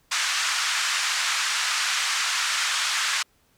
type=band-pass noise; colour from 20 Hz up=pink; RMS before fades=-25 dBFS; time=0.11-3.23 s; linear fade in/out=10 ms; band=1200 to 7800 Hz; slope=24 dB/octave; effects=pink hiss -64 dBFS RMS until 3.57 s